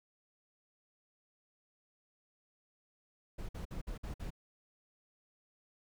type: noise bursts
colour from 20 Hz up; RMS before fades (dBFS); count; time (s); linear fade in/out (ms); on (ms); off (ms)
brown; -41; 6; 3.38-4.305; 10; 110; 53
effects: none